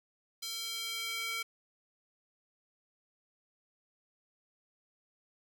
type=tone with high-pass filter sweep; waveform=square; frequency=454.6 Hz; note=A#4; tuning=43 cents flat; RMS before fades=-38 dBFS; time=0.42-1.43 s; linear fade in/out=10 ms; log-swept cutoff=4100 to 2000 Hz; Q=1.8; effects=none